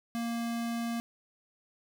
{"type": "tone", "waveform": "square", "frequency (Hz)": 233.1, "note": "A#3", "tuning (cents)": 0, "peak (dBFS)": -32, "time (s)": [0.15, 1], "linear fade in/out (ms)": 0, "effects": []}